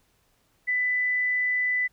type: tone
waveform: sine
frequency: 1994 Hz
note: B6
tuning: 16 cents sharp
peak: -22 dBFS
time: 0.67-1.88 s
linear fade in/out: 20 ms
effects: pink hiss -67 dBFS RMS until 1.92 s